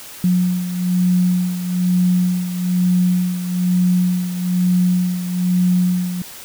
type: beating tone pair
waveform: sine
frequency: 180 / 181.1 Hz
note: F#3 / F#3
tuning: -47 / -37 cents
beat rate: 1.1 Hz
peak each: -15 / -21 dBFS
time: 0.24-6.22 s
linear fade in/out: 2 ms
effects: white hiss -36 dBFS RMS until 6.44 s

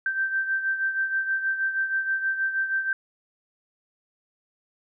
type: beating tone pair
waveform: sine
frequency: 1561 / 1567.3 Hz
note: G6 / G6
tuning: -8 / -1 cents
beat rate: 6.3 Hz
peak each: -24 / -31 dBFS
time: 0.06-2.93 s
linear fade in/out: 2 ms
effects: none

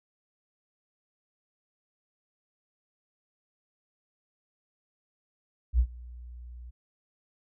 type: tone with ADSR envelope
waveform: sine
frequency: 60.4 Hz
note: B1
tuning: 38 cents flat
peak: -17 dBFS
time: 5.73-6.71 s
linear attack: 61 ms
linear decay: 71 ms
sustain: -24 dB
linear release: 17 ms
effects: none

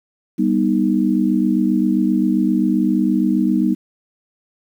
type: chord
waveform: sine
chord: G augmented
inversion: none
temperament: equal with one note detuned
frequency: 196 / 243.8 / 311.1 Hz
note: G3 / B3 / D#4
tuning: 0 / -22 / 0 cents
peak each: -18 dBFS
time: 0.38-3.75 s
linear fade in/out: 20 ms
effects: 8-bit

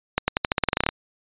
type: accelerating click train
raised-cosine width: 0.3 ms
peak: -3 dBFS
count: 14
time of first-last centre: 0.18-0.889 s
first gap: 100 ms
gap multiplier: 0.89
effects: resampled to 8000 Hz

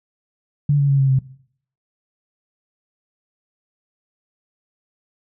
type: tone with pitch steps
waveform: sine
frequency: 144.5 / 141.36 / 138.29 / 135.29 / 132.35 Hz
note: D3 / C#3 / C#3 / C#3 / C3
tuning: -28 / +34 / -4 / -42 / +20 cents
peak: -12 dBFS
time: 0.69-1.19 s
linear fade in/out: 5 ms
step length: 100 ms
effects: noise-tail reverb RT60 0.6 s tail -19 dB re dry

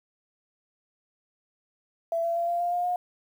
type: tone with pitch steps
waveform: sine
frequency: 668 / 675.8 / 683.6 / 691.6 / 699.6 / 707.7 / 715.9 Hz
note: E5 / E5 / F5 / F5 / F5 / F5 / F5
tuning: +23 / +43 / -37 / -17 / +3 / +23 / +43 cents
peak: -24 dBFS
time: 2.12-2.96 s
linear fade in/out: 2 ms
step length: 120 ms
effects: 9-bit

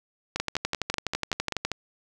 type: two click trains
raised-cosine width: 0.2 ms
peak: -11 / -9 dBFS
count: 8 / 16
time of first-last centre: 0.36-1.717 / 0.4-1.65 s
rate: 5.16 / 12 Hz
effects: none

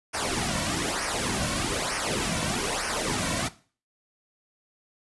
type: noise with flanger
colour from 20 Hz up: pink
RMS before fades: -28 dBFS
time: 0.13-3.49 s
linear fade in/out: 20 ms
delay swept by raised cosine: 0.26 to 2.46 ms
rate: 1.1 Hz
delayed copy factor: -0.75
effects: noise-tail reverb RT60 0.4 s tail -17 dB re dry + resampled to 24000 Hz

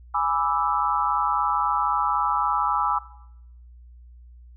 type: chord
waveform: sine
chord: E dominant seventh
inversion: first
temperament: equal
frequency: 830.6 / 987.8 / 1174.7 / 1318.5 Hz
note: G#5 / B5 / D6 / E6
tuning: 0 / 0 / 0 / 0 cents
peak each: -26 dBFS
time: 0.14-2.99 s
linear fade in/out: 10 ms
effects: noise-tail reverb RT60 0.8 s tail -18 dB re dry + added 60 Hz sine -44 dBFS peak until 4.56 s

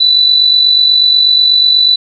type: tone with amplitude modulation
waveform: sine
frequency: 3977 Hz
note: B7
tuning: 11 cents sharp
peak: -3 dBFS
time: 0-1.96 s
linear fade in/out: 10 ms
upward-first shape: sine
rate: 48.2 Hz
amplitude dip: 50%
effects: none

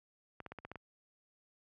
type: clicks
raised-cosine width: 0.5 ms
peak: -30 dBFS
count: 7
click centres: 0.403 / 0.463 / 0.52 / 0.587 / 0.65 / 0.716 / 0.757 s
effects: high-pass 60 Hz 12 dB/octave

